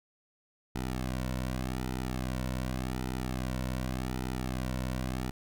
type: tone with flanger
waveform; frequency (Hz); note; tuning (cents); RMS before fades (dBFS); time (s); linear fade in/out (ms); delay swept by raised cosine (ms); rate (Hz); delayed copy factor
sawtooth; 63.5; B1; +49; -34; 0.75-5.31; 5; 1.8 to 2.47; 0.86; -1
effects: none